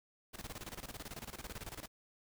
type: noise with tremolo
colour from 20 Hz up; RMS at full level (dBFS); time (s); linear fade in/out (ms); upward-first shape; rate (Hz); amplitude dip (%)
pink; -45; 0.33-1.88; 20; square; 18; 80
effects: none